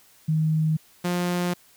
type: tone pair in turn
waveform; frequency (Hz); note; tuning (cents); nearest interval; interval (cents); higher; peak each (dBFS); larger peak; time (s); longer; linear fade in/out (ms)
sine / sawtooth; 157 / 176.94; D#3 / F3; +16 / +23; major second; 207; second; -19; neither; 0.28-0.77 / 1.04-1.54; second; 10
effects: white hiss -56 dBFS RMS until 1.76 s